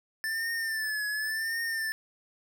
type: tone with vibrato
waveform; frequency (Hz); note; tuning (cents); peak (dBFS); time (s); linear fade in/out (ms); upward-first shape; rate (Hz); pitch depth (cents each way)
square; 1763; A6; +3; -30; 0.24-1.92; 0; triangle; 0.91; 79
effects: none